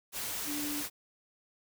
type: tone in noise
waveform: sine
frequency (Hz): 293.7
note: D4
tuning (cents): 0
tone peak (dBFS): -36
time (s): 0.45-0.84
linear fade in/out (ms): 50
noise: white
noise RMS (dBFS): -37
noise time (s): 0.12-0.9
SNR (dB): -2
effects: none